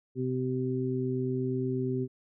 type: harmonic tone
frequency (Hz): 128.4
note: C3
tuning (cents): -32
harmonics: 1 / 2 / 3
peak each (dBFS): -32 / -32 / -32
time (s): 0.15-2.08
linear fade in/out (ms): 50
effects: none